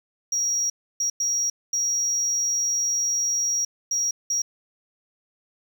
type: tone bursts at uneven times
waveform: triangle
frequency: 5680 Hz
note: F8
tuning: 28 cents sharp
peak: -19 dBFS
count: 6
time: 0.32-0.7 / 1-1.1 / 1.2-1.5 / 1.73-3.65 / 3.91-4.11 / 4.3-4.42 s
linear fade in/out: 5 ms
effects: tanh soft clip ceiling -16 dBFS + 8-bit